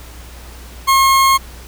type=tone; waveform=40% pulse; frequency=1078 Hz; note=C#6; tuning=49 cents flat; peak=-8 dBFS; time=0.87-1.38 s; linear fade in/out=20 ms; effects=added 60 Hz sine -34 dBFS peak until 1.67 s + pink hiss -39 dBFS RMS until 1.67 s